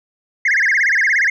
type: tone with vibrato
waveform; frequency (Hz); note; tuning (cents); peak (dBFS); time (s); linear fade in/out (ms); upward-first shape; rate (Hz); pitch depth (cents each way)
sine; 1864.7; A#6; 0; -10; 0.45-1.3; 5; sine; 17; 270
effects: tanh soft clip ceiling -10 dBFS